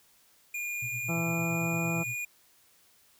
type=tone with pitch glide; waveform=square; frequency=2424 to 2439 Hz; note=D#7 to D#7; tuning=-46 to -35 cents; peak=-33 dBFS; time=0.54-2.25 s; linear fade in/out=5 ms; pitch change=+11 cents; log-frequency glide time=1.29-1.84 s
type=tone with tremolo; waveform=sine; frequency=121.4 Hz; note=B2; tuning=29 cents flat; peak=-36 dBFS; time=0.82-2.16 s; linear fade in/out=5 ms; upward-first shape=sine; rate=8.8 Hz; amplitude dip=95%
type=harmonic tone; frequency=167.2 Hz; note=E3; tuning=25 cents sharp; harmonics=1 / 2 / 3 / 4 / 5 / 6 / 7 / 8; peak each=-30 / -37 / -41 / -39 / -42 / -48 / -47 / -44 dBFS; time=1.08-2.04 s; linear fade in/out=20 ms
effects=white hiss -63 dBFS RMS until 3.19 s